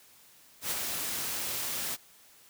white noise with ADSR envelope, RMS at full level -30 dBFS, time 0.61-1.97 s, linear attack 100 ms, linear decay 25 ms, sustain -4 dB, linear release 33 ms, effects white hiss -58 dBFS RMS until 2.49 s + high-pass 60 Hz 12 dB/octave

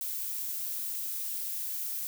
violet noise, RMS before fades -35 dBFS, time 0.01-2.07 s, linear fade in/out 0 ms, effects none

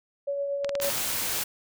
sine tone with tremolo, 563 Hz, C#5, 27 cents sharp, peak -25 dBFS, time 0.27-0.9 s, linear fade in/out 10 ms, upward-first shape triangle, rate 8.6 Hz, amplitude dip 35%
clicks, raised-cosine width 0.2 ms, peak -15 dBFS, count 7, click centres 0.646 / 0.693 / 0.753 / 0.801 / 0.846 / 0.902 / 0.981 s
white noise, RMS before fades -29 dBFS, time 0.81-1.44 s, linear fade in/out 10 ms
effects none

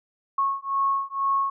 sine beating tone pair, 1096 / 1098.1 Hz, C#6 / C#6, -20 / -17 cents, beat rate 2.1 Hz, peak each -25 dBFS, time 0.38-1.5 s, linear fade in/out 5 ms, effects none

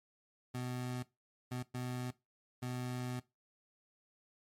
25% pulse tone bursts at uneven times, 125 Hz, B2, 21 cents sharp, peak -34 dBFS, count 4, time 0.54-1.03 / 1.51-1.63 / 1.74-2.11 / 2.62-3.2 s, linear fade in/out 10 ms, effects noise-tail reverb RT60 0.2 s tail -18 dB re dry + MP3 64 kbps

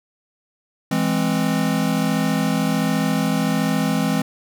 square chord, E augmented, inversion none, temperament equal with one note detuned, 166.34 / 207.7 / 261.6 Hz, E3 / G#3 / B#3, +16 / 0 / 0 cents, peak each -23 dBFS, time 0.91-4.22 s, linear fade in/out 5 ms, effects none

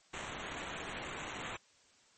violet noise with sample-and-hold, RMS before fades -43 dBFS, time 0.13-1.57 s, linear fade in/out 10 ms, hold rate 4900 Hz, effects white hiss -66 dBFS RMS until 2.17 s + MP3 32 kbps

